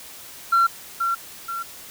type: tone with echo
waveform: sine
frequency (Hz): 1364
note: F6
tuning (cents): -41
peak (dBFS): -12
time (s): 0.52-0.67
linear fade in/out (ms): 10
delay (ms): 480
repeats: 2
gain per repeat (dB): -7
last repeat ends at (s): 1.63
effects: tanh soft clip ceiling -12 dBFS + white hiss -41 dBFS RMS until 1.9 s